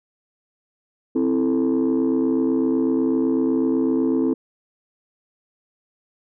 sine chord, A minor, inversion first, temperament equal, 261.6 / 329.6 / 440 Hz, C4 / E4 / A4, 0 / 0 / 0 cents, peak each -18 / -20 / -23 dBFS, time 1.15-4.34 s, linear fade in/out 10 ms, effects tanh soft clip ceiling -13 dBFS

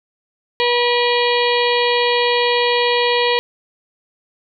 harmonic tone with a mistuned harmonic, 483.5 Hz, B4, 37 cents flat, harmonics 1 / 2 / 4 / 5 / 6 / 7 / 8 / 9, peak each -17 / -20 / -23 / -24 / -25 / -25 / -26 / -27 dBFS, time 0.6-3.39 s, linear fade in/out 0 ms, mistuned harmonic 7, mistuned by -53 cents, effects none

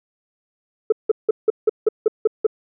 sine tone bursts, 435.2 Hz, A4, 19 cents flat, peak -9 dBFS, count 9, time 0.9-2.467 s, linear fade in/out 5 ms, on 23 ms, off 170 ms, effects tanh soft clip ceiling -8 dBFS

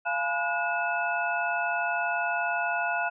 sine tone cluster, 693 / 845 / 988 / 1450 / 2614 Hz, F5 / G#5 / B5 / F#6 / E7, -14 / +30 / 0 / -35 / -15 cents, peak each -30 / -33 / -38 / -29 / -34 dBFS, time 0.05-3.1 s, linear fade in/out 20 ms, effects none

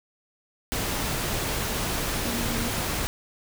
sine tone in noise, 234.6 Hz, A#3, 11 cents sharp, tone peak -32 dBFS, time 2.25-2.68 s, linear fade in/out 0 ms, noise pink, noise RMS -28 dBFS, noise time 0.72-3.07 s, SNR -7 dB, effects none

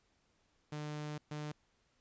sawtooth tone bursts at uneven times, 150 Hz, D3, 37 cents sharp, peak -36 dBFS, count 2, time 0.72-1.18 / 1.31-1.52 s, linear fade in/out 5 ms, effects pink hiss -75 dBFS RMS until 2 s + resampled to 16000 Hz

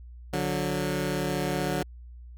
15% pulse tone pair together, 145.47 / 182 Hz, D3 / F#3, -16 / -28 cents, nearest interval major third, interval 388 cents, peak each -23 dBFS, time 0.33-1.83 s, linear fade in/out 5 ms, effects added 60 Hz sine -42 dBFS peak until 2.37 s

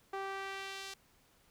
sawtooth tone with band-pass filter sweep, 389.4 Hz, G4, 12 cents flat, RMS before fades -42 dBFS, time 0.13-0.94 s, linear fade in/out 5 ms, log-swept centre 900 to 5000 Hz, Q 0.9, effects pink hiss -68 dBFS RMS until 1.5 s

